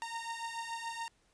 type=beating tone pair; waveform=sawtooth; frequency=918 / 925 Hz; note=A#5 / A#5; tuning=-27 / -14 cents; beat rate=7 Hz; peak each=-37 / -38 dBFS; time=0.02-1.08 s; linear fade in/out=0 ms; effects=pink hiss -71 dBFS RMS until 1.33 s + resampled to 22050 Hz